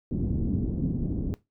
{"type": "low-pass noise", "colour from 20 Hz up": "white", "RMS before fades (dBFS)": -28, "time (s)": [0.11, 1.34], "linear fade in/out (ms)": 0, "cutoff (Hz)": 270, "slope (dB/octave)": 24, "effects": ["noise-tail reverb RT60 0.2 s tail -18 dB re dry"]}